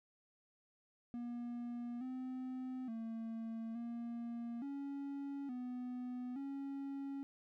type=tone with pitch steps; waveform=triangle; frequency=239.5 / 256.6 / 226.1 / 234.9 / 279.6 / 248.7 / 276.2 Hz; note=A#3 / C4 / A3 / A#3 / C#4 / B3 / C#4; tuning=+47 / -34 / +47 / +13 / +15 / +12 / -6 cents; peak=-39 dBFS; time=1.14-7.23 s; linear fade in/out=0 ms; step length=870 ms; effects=none

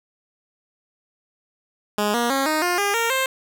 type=tone with pitch steps; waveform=10% pulse; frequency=208.1 / 237.7 / 271.4 / 310 / 354 / 404.4 / 461.8 / 527.4 Hz; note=G#3 / A#3 / C#4 / D#4 / F4 / G#4 / A#4 / C5; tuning=+4 / +34 / -36 / -6 / +23 / -46 / -16 / +14 cents; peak=-11 dBFS; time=1.98-3.26 s; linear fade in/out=2 ms; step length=160 ms; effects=none

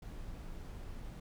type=noise; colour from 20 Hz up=brown; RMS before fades=-45 dBFS; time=0.02-1.2 s; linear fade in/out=5 ms; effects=none

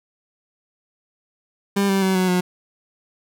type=tone with pitch steps; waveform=30% pulse; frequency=199 / 194.23 / 189.57 / 185.03 / 180.6 Hz; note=G3 / G3 / F#3 / F#3 / F#3; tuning=+26 / -16 / +42 / 0 / -42 cents; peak=-14 dBFS; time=1.76-2.41 s; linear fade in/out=10 ms; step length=130 ms; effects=none

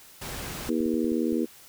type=noise; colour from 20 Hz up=pink; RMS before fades=-36 dBFS; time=0.21-0.7 s; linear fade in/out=10 ms
type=clicks; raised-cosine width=5 ms; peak=-33 dBFS; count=7; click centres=0.672 / 0.806 / 0.86 / 0.941 / 1.045 / 1.119 / 1.326 s
type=harmonic tone; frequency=79.8 Hz; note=D#2; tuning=44 cents sharp; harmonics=3 / 4 / 5 / 6; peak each=-27 / -27 / -31 / -33 dBFS; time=0.68-1.46 s; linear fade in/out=20 ms
effects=white hiss -51 dBFS RMS until 1.68 s

